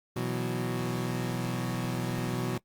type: chord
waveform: 25% pulse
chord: B suspended fourth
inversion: none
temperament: equal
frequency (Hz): 123.47 / 164.81 / 185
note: B2 / E3 / F#3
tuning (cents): 0 / 0 / 0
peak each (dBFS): -29 / -32 / -31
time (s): 0.16-2.58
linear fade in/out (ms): 5
effects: noise-tail reverb RT60 0.1 s tail -21 dB re dry + Opus 32 kbps